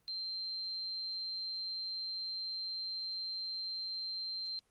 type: tone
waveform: sine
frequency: 4142 Hz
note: C8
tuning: 18 cents flat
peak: -37 dBFS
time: 0.08-4.59 s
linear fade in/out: 0 ms
effects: pink hiss -74 dBFS RMS until 4.7 s + Opus 32 kbps